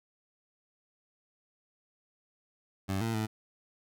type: tone with pitch steps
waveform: 20% pulse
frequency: 96.4 / 113.7 / 109.2 Hz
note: G2 / A#2 / A2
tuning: -28 / -43 / -13 cents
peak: -25 dBFS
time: 2.88-3.27 s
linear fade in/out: 20 ms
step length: 130 ms
effects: none